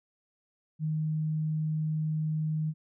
sine tone, 155.56 Hz, D#3, in tune, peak -27 dBFS, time 0.79-2.74 s, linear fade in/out 50 ms, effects none

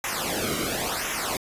pink noise with flanger, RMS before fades -28 dBFS, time 0.04-1.37 s, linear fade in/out 2 ms, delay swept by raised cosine 0.22 to 1.17 ms, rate 0.95 Hz, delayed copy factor -0.8, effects resampled to 32000 Hz

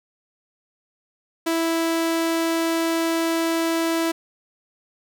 sawtooth tone, 329.6 Hz, E4, in tune, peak -16 dBFS, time 1.46-4.12 s, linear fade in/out 10 ms, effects none

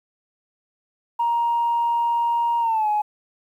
sine tone with pitch glide, 939 to 841.4 Hz, A#5 to G#5, +12 to +22 cents, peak -17 dBFS, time 1.19-3.02 s, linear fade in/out 10 ms, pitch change -190 cents, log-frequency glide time 2.6-2.89 s, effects tanh soft clip ceiling -14 dBFS + 9-bit

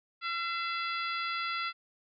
harmonic tone with a mistuned harmonic, 680 Hz, F5, 46 cents flat, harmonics 2 / 3 / 4 / 5 / 6 / 7, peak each -34 / -38 / -40 / -42 / -44 / -45 dBFS, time 0.21-1.73 s, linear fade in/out 50 ms, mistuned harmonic 4, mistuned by -40 cents, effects none

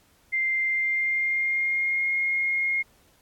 sine tone with pitch glide, 2093 to 2143 Hz, C7 to C7, 0 to +41 cents, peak -22 dBFS, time 0.32-2.83 s, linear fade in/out 20 ms, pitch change +41 cents, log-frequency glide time 0.69-2.1 s, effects pink hiss -61 dBFS RMS until 3.21 s + AAC 64 kbps

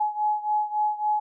sine beating tone pair, 844 / 847.6 Hz, G#5 / G#5, +28 / +35 cents, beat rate 3.6 Hz, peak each -24 / -27 dBFS, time 0-1.2 s, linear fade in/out 10 ms, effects none

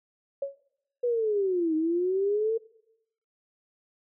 sine tone with exponential decay, 555 Hz, C#5, 2 cents sharp, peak -24 dBFS, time 0.42-0.6 s, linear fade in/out 5 ms, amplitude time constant 39 ms
sine linear two-way sweep, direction down then up, 493.9 to 310 to 456.5 Hz, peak -23 dBFS, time 1.03-2.58 s, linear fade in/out 10 ms, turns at 1.75 s
effects noise-tail reverb RT60 0.8 s tail -21 dB re dry

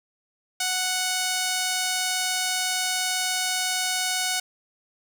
5% pulse tone, 739 Hz, F#5, 2 cents flat, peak -12 dBFS, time 0.6-4.4 s, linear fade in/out 5 ms, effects none

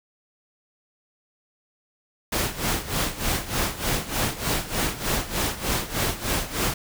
pink noise with tremolo, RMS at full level -23 dBFS, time 2.32-6.74 s, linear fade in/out 5 ms, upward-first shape sine, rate 3.3 Hz, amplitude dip 80%, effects none

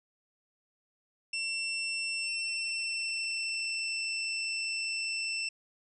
25% pulse tone with pitch glide, 2700 to 2675 Hz, E7 to E7, +41 to +25 cents, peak -28 dBFS, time 1.33-5.49 s, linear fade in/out 5 ms, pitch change -16 cents, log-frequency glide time 2.17-4.02 s, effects resampled to 22050 Hz + 11-bit

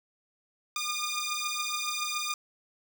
10% pulse beating tone pair, 1208 / 1215.1 Hz, D6 / D#6, +48 / -41 cents, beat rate 7.1 Hz, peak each -25 dBFS, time 0.76-2.34 s, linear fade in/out 2 ms, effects 10-bit

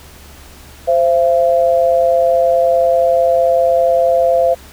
sine tone pair together, 522 / 677.4 Hz, C5 / E5, -4 / +47 cents, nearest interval perfect fourth, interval 451 cents, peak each -12 / -12 dBFS, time 0.87-4.55 s, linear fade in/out 20 ms, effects added 71 Hz sine -40 dBFS peak until 4.72 s + pink hiss -40 dBFS RMS until 4.72 s

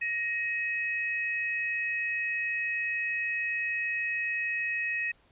sine tone pair together, 1878.6 / 2552 Hz, A#6 / D#7, +13 / +43 cents, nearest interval perfect fourth, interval 530 cents, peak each -31 / -31 dBFS, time 0.01-5.12 s, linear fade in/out 10 ms, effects pink hiss -64 dBFS RMS until 5.31 s + resampled to 8000 Hz

